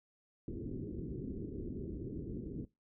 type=low-pass noise; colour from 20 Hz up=white; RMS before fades=-42 dBFS; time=0.48-2.65 s; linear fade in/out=2 ms; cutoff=390 Hz; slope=48 dB/octave; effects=noise-tail reverb RT60 0.2 s tail -19 dB re dry